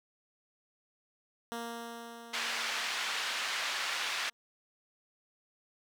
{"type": "tone with exponential decay", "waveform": "10% pulse", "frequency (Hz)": 233.1, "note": "A#3", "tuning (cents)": 0, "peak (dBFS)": -28, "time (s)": [1.52, 4.33], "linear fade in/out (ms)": 0, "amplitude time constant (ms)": 610}
{"type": "band-pass noise", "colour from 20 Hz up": "pink", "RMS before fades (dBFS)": -35, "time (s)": [2.33, 4.3], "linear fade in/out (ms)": 10, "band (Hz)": [1400, 4500], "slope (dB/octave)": 12}
{"effects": []}